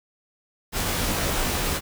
pink noise with comb filter, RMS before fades -25 dBFS, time 0.72-1.81 s, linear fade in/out 50 ms, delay 19 ms, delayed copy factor -0.9, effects none

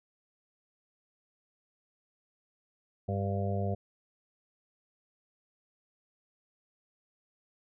harmonic tone, 99.1 Hz, G2, 19 cents sharp, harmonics 1 / 2 / 4 / 5 / 6 / 7, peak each -31 / -36 / -40 / -40 / -40 / -39 dBFS, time 3.08-3.75 s, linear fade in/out 10 ms, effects none

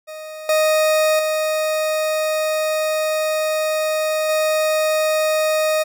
40% pulse tone with level steps, 622.3 Hz, D#5, in tune, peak -30 / -13 / -17 / -15 dBFS, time 0.07-5.84 s, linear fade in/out 20 ms, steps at 0.49 / 1.19 / 4.29 s, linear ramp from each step 2 ms, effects none

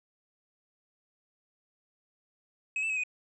triangle tone with pitch steps, 2554 / 2646 / 2555 / 2490 Hz, D#7 / E7 / D#7 / D#7, +45 / +6 / +45 / +1 cents, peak -27 dBFS, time 2.76-3.036 s, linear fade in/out 2 ms, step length 69 ms, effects resampled to 24000 Hz

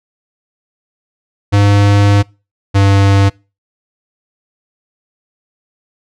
square tone pair in turn, 101.4 / 98.8 Hz, G#2 / G2, -41 / +14 cents, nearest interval unison, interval 45 cents, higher first, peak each -7 dBFS, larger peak neither, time 1.52-2.23 / 2.74-3.3 s, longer first, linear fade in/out 20 ms, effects noise-tail reverb RT60 0.3 s tail -25 dB re dry + low-pass 6000 Hz 12 dB/octave

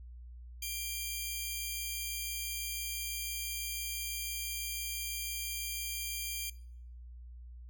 10% pulse tone pair together, 2376 / 3190 Hz, D7 / G7, +20 / +30 cents, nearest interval perfect fourth, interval 510 cents, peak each -30 / -31 dBFS, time 0.62-6.5 s, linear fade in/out 5 ms, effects noise-tail reverb RT60 0.7 s tail -22 dB re dry + added 60 Hz sine -46 dBFS peak until 7.69 s

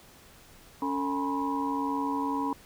sine tone cluster, 279.2 / 449.8 / 827 / 974 / 1056 Hz, C#4 / A4 / G#5 / B5 / C6, +13 / +38 / -8 / -24 / +16 cents, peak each -30 / -39 / -39 / -31 / -39 dBFS, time 0.82-2.53 s, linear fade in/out 2 ms, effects pink hiss -54 dBFS RMS until 2.65 s

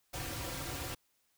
pink noise with comb filter, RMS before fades -40 dBFS, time 0.13-0.95 s, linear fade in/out 10 ms, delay 4.7 ms, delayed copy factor -0.9, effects white hiss -75 dBFS RMS until 1.37 s

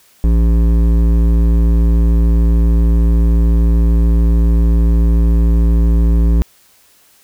sine tone with hard clipping, 56.7 Hz, A#1, 47 cents flat, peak -10 dBFS, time 0.24-6.42 s, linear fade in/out 0 ms, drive 12 dB, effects white hiss -50 dBFS RMS until 7.23 s

